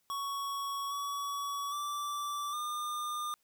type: tone with pitch steps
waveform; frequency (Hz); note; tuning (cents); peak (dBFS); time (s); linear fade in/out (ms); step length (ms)
square; 1115 / 1131 / 1166 / 1207; C#6 / C#6 / D6 / D6; +10 / +34 / -13 / +47; -35; 0.1-3.34; 0; 810
effects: white hiss -75 dBFS RMS until 3.43 s